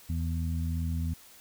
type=harmonic tone; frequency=82.5 Hz; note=E2; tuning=2 cents sharp; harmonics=1 / 2 / 3; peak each=-29 / -35 / -39 dBFS; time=0.09-1.14 s; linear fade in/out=10 ms; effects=white hiss -54 dBFS RMS until 1.4 s